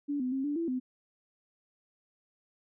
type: tone with pitch steps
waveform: sine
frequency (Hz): 287.5 / 253.3 / 267.5 / 291.2 / 334.2 / 254.9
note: D4 / B3 / C4 / D4 / E4 / C4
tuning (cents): -37 / +44 / +38 / -15 / +24 / -45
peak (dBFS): -29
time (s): 0.08-0.8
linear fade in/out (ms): 20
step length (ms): 120
effects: none